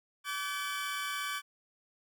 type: tone cluster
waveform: 25% pulse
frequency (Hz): 1153 / 1528 / 1711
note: D6 / G6 / A6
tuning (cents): -32 / -45 / -49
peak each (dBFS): -33 / -35 / -39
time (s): 0.24-1.42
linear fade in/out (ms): 50
effects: none